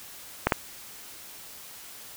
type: clicks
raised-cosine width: 0.5 ms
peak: -5 dBFS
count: 2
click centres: 0.47 / 0.522 s
effects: white hiss -45 dBFS RMS until 2.16 s